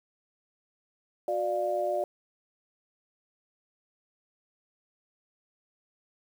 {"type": "tone cluster", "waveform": "sine", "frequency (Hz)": [364.3, 593, 701], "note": ["F#4", "D5", "F5"], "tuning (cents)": [-27, 17, 6], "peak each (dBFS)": [-34, -28, -32], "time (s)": [1.28, 2.04], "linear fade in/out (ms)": 2, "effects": ["9-bit"]}